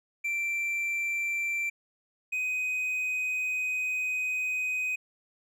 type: tone pair in turn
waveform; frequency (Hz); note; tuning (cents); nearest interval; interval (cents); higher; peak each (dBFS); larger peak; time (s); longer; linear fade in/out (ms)
triangle; 2349 / 2507; D7 / D#7; 0 / +12; minor second; 112; second; -26; neither; 0.24-1.7 / 2.32-4.96; second; 10
effects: none